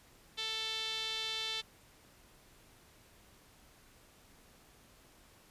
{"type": "tone with band-pass filter", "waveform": "sawtooth", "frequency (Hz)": 441.9, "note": "A4", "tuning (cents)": 7, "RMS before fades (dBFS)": -38, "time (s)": [0.37, 1.62], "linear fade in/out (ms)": 20, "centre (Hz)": 3600, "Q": 4, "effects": ["pink hiss -62 dBFS RMS until 5.5 s", "resampled to 32000 Hz"]}